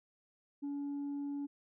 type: tone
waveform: sine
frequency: 284.4 Hz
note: C#4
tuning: 45 cents sharp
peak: -34 dBFS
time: 0.62-1.47 s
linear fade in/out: 20 ms
effects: tanh soft clip ceiling -35 dBFS